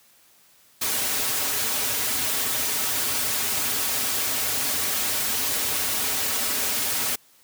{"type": "noise with comb filter", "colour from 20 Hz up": "white", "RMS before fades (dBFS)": -25, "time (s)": [0.81, 7.16], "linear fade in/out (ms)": 10, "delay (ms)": 5.8, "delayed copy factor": -0.8, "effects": ["white hiss -57 dBFS RMS until 7.43 s", "high-pass 80 Hz 12 dB/octave"]}